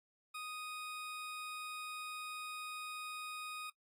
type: tone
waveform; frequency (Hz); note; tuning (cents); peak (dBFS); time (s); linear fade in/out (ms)
20% pulse; 1244.5; D#6; 0; -38; 0.34-3.7; 10
effects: noise-tail reverb RT60 0.1 s tail -22 dB re dry + AAC 48 kbps